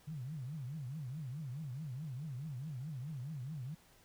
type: tone with vibrato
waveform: sine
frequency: 140 Hz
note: C#3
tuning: 18 cents sharp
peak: -40 dBFS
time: 0.07-3.75 s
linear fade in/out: 10 ms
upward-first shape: triangle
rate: 4.7 Hz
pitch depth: 300 cents each way
effects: pink hiss -65 dBFS RMS until 4.04 s